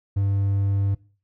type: tone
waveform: triangle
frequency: 99.1 Hz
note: G2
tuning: 19 cents sharp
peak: -17 dBFS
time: 0.16-0.95 s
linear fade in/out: 10 ms
effects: noise-tail reverb RT60 0.4 s tail -21 dB re dry